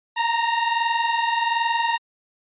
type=tone pair together; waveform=sawtooth; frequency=913 / 934.3 Hz; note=A#5 / A#5; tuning=-36 / +4 cents; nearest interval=unison; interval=40 cents; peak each=-21 / -17 dBFS; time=0.16-1.98 s; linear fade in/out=20 ms; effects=resampled to 8000 Hz